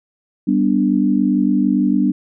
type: chord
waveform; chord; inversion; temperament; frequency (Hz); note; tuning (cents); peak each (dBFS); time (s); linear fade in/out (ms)
sine; G major; none; equal; 196 / 246.9 / 293.7; G3 / B3 / D4; 0 / 0 / 0; -17; 0.47-2.12; 10
effects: none